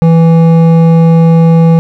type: tone with hard clipping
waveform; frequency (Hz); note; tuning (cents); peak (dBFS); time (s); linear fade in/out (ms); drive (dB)
sine; 165; E3; +2; -4; 0.02-1.79; 0; 10
effects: none